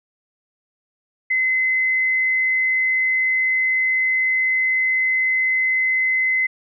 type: tone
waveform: sine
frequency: 2046 Hz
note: C7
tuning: 39 cents flat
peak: -16 dBFS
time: 1.3-6.47 s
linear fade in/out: 10 ms
effects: none